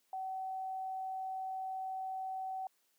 sine tone, 759 Hz, F#5, 44 cents sharp, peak -37 dBFS, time 0.13-2.67 s, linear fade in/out 2 ms, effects white hiss -75 dBFS RMS until 2.98 s + high-pass 200 Hz 12 dB/octave

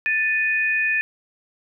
sine tone pair together, 1766 / 2480 Hz, A6 / D#7, +6 / -6 cents, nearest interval tritone, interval 588 cents, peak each -21 dBFS, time 0.06-1.01 s, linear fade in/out 0 ms, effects none

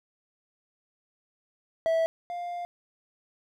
triangle tone pair in turn, 654 / 701.3 Hz, E5 / F5, -14 / +7 cents, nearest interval minor second, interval 121 cents, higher second, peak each -20 / -30 dBFS, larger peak first, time 1.86-2.06 / 2.3-2.65 s, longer second, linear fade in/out 0 ms, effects none

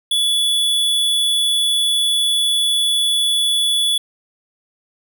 square tone, 3428 Hz, A7, 46 cents flat, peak -15 dBFS, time 0.11-3.98 s, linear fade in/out 5 ms, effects none

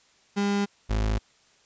35% pulse tone pair in turn, 201.7 / 53.42 Hz, G3 / G#1, +50 / +50 cents, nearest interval octave + major seventh, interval 2300 cents, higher first, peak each -21 dBFS, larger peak neither, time 0.36-0.66 / 0.89-1.19 s, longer neither, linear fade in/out 20 ms, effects white hiss -61 dBFS RMS until 1.65 s + resampled to 16000 Hz

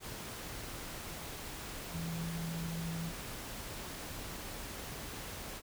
sine tone in noise, 165.9 Hz, E3, 11 cents sharp, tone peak -37 dBFS, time 1.91-3.13 s, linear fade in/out 50 ms, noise pink, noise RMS -44 dBFS, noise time 0-5.62 s, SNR +4 dB, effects none

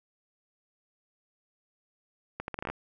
accelerating click train, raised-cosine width 0.5 ms, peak -19 dBFS, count 9, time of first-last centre 2.4-2.7 s, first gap 81 ms, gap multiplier 0.76, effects none

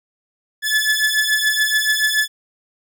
sawtooth beating tone pair, 1723 / 1730 Hz, A6 / A6, -37 / -30 cents, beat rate 7 Hz, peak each -15 dBFS, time 0.62-2.28 s, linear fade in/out 50 ms, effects none

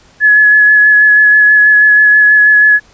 sine tone with vibrato, 1700 Hz, G#6, 40 cents sharp, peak -3 dBFS, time 0.2-2.8 s, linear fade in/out 50 ms, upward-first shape sine, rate 6.2 Hz, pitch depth 16 cents each way, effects pink hiss -45 dBFS RMS until 2.93 s + resampled to 16000 Hz

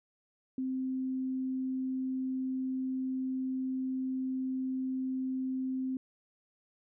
sine tone, 260.5 Hz, C4, 7 cents flat, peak -31 dBFS, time 0.58-5.97 s, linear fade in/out 2 ms, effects none

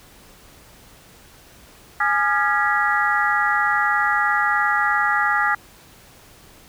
harmonic tone with a mistuned harmonic, 277.2 Hz, C#4, in tune, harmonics 3 / 4 / 5 / 6 / 7, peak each -23 / -23 / -23 / -23 / -23 dBFS, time 2-5.55 s, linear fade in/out 5 ms, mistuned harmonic 4, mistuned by +150 cents, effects pink hiss -48 dBFS RMS until 6.68 s

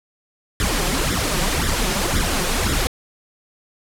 pink noise with flanger, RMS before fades -20 dBFS, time 0.6-2.87 s, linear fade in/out 0 ms, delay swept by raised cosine 0.55 to 5.65 ms, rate 1.9 Hz, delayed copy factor +0.75, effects low-pass 12000 Hz 12 dB/octave

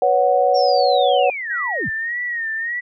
sine chord, B suspended second, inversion none, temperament equal with one note detuned, 493.9 / 558.5 / 740 Hz, B4 / C#5 / F#5, 0 / +13 / 0 cents, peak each -19 / -17 / -16 dBFS, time 0.02-1.3 s, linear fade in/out 2 ms
sine linear sweep, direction down, 5588 to 45.3 Hz, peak -24 dBFS, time 0.54-1.9 s, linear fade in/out 20 ms
sine tone with vibrato, 1864.7 Hz, A#6, in tune, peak -21 dBFS, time 1.49-2.81 s, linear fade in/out 20 ms, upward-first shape sine, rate 1.7 Hz, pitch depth 86 cents each way
effects none

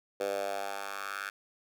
10% pulse tone with high-pass filter sweep, 99.3 Hz, G2, 23 cents sharp, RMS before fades -36 dBFS, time 0.2-1.3 s, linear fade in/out 5 ms, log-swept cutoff 490 to 1500 Hz, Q 3.4, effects none

